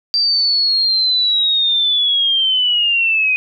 sine linear sweep, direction down, 4699 to 2489 Hz, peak -12 dBFS, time 0.14-3.36 s, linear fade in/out 0 ms, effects none

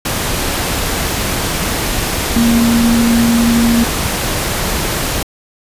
sine tone in noise, 233.1 Hz, A#3, in tune, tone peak -9 dBFS, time 2.36-3.84 s, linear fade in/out 5 ms, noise pink, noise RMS -17 dBFS, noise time 0.05-5.23 s, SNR +5 dB, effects resampled to 32000 Hz

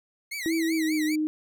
sawtooth tone with vibrato, 2092 Hz, C7, 1 cent flat, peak -28 dBFS, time 0.31-1.16 s, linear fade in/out 10 ms, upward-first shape sine, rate 5.1 Hz, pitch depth 180 cents each way
sine tone with pitch glide, 326.1 to 308.3 Hz, E4 to D#4, -19 to -16 cents, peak -23 dBFS, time 0.46-1.27 s, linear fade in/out 0 ms, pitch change -97 cents, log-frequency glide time 0.68-0.98 s
effects none

